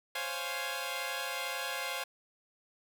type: chord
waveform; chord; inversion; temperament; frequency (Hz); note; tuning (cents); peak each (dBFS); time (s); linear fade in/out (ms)
10% pulse; Db major seventh; third; equal; 523.3 / 554.4 / 698.5 / 830.6; C5 / Db5 / F5 / Ab5; 0 / 0 / 0 / 0; -31 / -34 / -32 / -32; 0.15-2.04; 5
effects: none